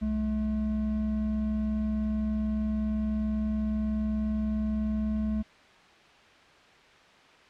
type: tone pair together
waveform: triangle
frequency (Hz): 63.8 / 215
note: C2 / A3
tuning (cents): -43 / -40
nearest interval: octave + major sixth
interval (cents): 2103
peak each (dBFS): -31 / -25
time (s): 0.01-5.43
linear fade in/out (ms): 20
effects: white hiss -55 dBFS RMS until 7.49 s + low-pass 3000 Hz 12 dB/octave